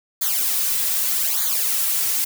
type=noise with flanger; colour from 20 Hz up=blue; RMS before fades=-21 dBFS; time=0.21-2.25 s; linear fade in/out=10 ms; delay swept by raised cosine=0.36 to 3.36 ms; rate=0.82 Hz; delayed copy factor=-0.9; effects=none